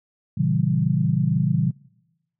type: chord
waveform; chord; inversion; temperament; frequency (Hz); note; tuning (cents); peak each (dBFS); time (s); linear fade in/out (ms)
sine; A# diminished seventh; none; equal with one note detuned; 116.54 / 138.59 / 164.81 / 194.64; A#2 / C#3 / E3 / G3; 0 / 0 / 0 / -12; -26 / -22 / -22 / -26; 0.37-1.71; 10
effects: noise-tail reverb RT60 0.9 s tail -22 dB re dry